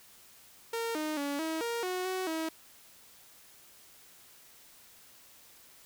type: tone with pitch steps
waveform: sawtooth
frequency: 460 / 307.9 / 284.2 / 320.7 / 467.8 / 366.5 / 373.1 / 321.3 Hz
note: A#4 / D#4 / C#4 / E4 / A#4 / F#4 / F#4 / E4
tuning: -23 / -18 / +43 / -48 / +6 / -16 / +14 / -44 cents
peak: -28 dBFS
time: 0.73-2.49 s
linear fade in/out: 5 ms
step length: 220 ms
effects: white hiss -57 dBFS RMS until 5.85 s